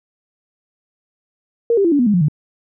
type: tone with pitch steps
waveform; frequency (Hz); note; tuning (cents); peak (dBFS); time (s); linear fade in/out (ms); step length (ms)
sine; 466.2 / 396.6 / 337.4 / 287 / 244.1 / 207.7 / 176.66 / 150.28; A#4 / G4 / E4 / D4 / B3 / G#3 / F3 / D3; 0 / +20 / +40 / -40 / -20 / 0 / +20 / +40; -11; 1.7-2.284; 2; 73
effects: none